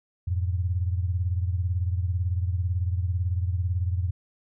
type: beating tone pair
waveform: sine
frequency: 87.1 / 105.1 Hz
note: F2 / G#2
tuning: -4 / +21 cents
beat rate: 18 Hz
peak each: -24 / -30 dBFS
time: 0.27-4.11 s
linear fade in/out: 10 ms
effects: none